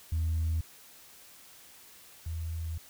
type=tone pair in turn; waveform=sine; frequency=80.9 / 81.7 Hz; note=E2 / E2; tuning=-32 / -15 cents; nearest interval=unison; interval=17 cents; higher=second; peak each=-25 / -32 dBFS; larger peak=first; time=0.12-0.61 / 2.26-2.78 s; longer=second; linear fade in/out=5 ms; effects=tanh soft clip ceiling -24 dBFS + white hiss -54 dBFS RMS until 2.89 s